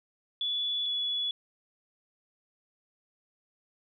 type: tone pair in turn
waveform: sine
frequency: 3431 / 3407 Hz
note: A7 / G#7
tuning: -44 / +44 cents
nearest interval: unison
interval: 12 cents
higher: first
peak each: -28 / -28 dBFS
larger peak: neither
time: 0.41-0.86 / 0.86-1.31 s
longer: neither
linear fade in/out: 2 ms
effects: none